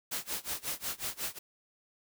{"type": "noise with tremolo", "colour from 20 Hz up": "white", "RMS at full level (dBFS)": -34, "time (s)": [0.11, 1.39], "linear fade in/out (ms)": 10, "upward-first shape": "sine", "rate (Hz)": 5.5, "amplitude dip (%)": 95, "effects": []}